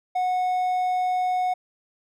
triangle tone, 733 Hz, F#5, 16 cents flat, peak -19 dBFS, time 0.15-1.54 s, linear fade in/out 10 ms, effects none

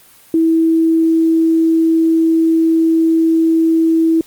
sine tone, 325.7 Hz, E4, 21 cents flat, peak -9 dBFS, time 0.34-4.21 s, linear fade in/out 2 ms, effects white hiss -45 dBFS RMS until 4.26 s + Opus 32 kbps

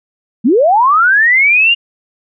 sine linear sweep, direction up, 194.8 to 2854 Hz, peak -6 dBFS, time 0.44-1.75 s, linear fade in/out 20 ms, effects none

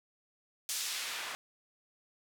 white noise with band-pass filter sweep, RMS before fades -38 dBFS, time 0.69-1.35 s, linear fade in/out 0 ms, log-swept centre 6500 to 1200 Hz, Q 0.73, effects none

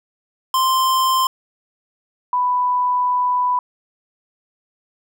square / sine tone pair in turn, 1045 / 992 Hz, C6 / B5, -2 / +7 cents, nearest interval minor second, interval 91 cents, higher first, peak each -15 dBFS, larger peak neither, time 0.54-1.27 / 2.33-3.59 s, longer second, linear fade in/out 2 ms, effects none

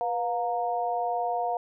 sine tone with amplitude modulation, 709 Hz, F5, 26 cents sharp, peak -21 dBFS, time 0.01-1.57 s, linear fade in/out 0 ms, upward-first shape sine, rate 221 Hz, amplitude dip 95%, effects none

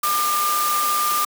sine tone in noise, 1200 Hz, D6, 37 cents sharp, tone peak -19 dBFS, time 0.03-1.25 s, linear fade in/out 5 ms, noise white, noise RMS -25 dBFS, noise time 0.03-1.25 s, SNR +3 dB, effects high-pass 300 Hz 12 dB/octave

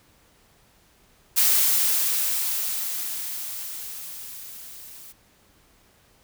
blue noise with level ramp, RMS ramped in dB -18 to -44 dBFS, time 1.36-5.13 s, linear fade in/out 20 ms, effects pink hiss -59 dBFS RMS until 6.23 s

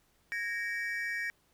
triangle tone cluster, 1654 / 1858 / 2293 Hz, G#6 / A#6 / D7, -8 / -6 / -42 cents, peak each -38 / -33 / -37 dBFS, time 0.32-1.3 s, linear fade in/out 0 ms, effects pink hiss -70 dBFS RMS until 1.53 s

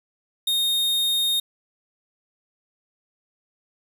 45% pulse tone, 3700 Hz, A#7, 14 cents flat, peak -20 dBFS, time 0.47-1.4 s, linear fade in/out 5 ms, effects 8-bit

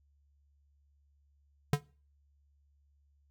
square tone with exponential decay, 144.8 Hz, D3, 24 cents flat, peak -21 dBFS, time 1.73-1.81 s, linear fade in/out 2 ms, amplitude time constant 17 ms, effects noise-tail reverb RT60 0.4 s tail -23 dB re dry + added 71 Hz sine -66 dBFS peak until 3.3 s

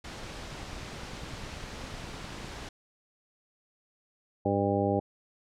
pink noise, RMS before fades -41 dBFS, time 0.04-2.69 s, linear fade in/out 5 ms
click train, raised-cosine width 5 ms, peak -31 dBFS, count 20, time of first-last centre 0.53-2.445 s, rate 9.92 Hz
harmonic tone, 100 Hz, G2, 35 cents sharp, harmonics 1 / 2 / 3 / 4 / 5 / 6 / 8, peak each -32 / -32 / -32 / -32 / -32 / -32 / -32 dBFS, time 4.45-5 s, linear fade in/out 10 ms
effects low-pass 6000 Hz 12 dB/octave

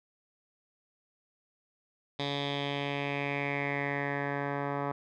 10% pulse tone with low-pass filter sweep, 141.8 Hz, C#3, 40 cents sharp, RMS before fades -33 dBFS, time 2.19-4.92 s, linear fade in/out 5 ms, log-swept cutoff 3800 to 1300 Hz, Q 4.6, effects none

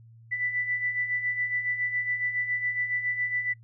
sine beating tone pair, 1975.5 / 1982.7 Hz, B6 / B6, 0 / +6 cents, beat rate 7.2 Hz, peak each -34 / -27 dBFS, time 0.31-3.54 s, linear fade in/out 20 ms, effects noise-tail reverb RT60 0.1 s tail -26 dB re dry + added 114 Hz sine -49 dBFS peak until 3.63 s

